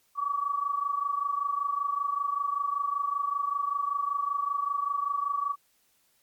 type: tone pair together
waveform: sine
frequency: 1134.8 / 1160 Hz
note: C#6 / D6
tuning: +40 / -22 cents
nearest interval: unison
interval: 38 cents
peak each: -28 / -31 dBFS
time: 0.15-5.56 s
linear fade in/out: 50 ms
effects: white hiss -68 dBFS RMS until 6.22 s + MP3 96 kbps